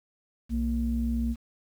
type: tone pair together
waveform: sine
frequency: 61.74 / 231.4 Hz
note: B1 / A#3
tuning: 0 / -13 cents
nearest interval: octave + major seventh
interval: 2287 cents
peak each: -27 dBFS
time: 0.49-1.36 s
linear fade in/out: 50 ms
effects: tanh soft clip ceiling -17 dBFS + 9-bit